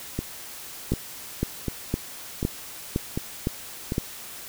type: two click trains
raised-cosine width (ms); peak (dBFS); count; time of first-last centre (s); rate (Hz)
3; -13 / -10; 6 / 7; 0.19-3.921 / 0.92-3.981; 1.34 / 1.96
effects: white hiss -40 dBFS RMS until 4.48 s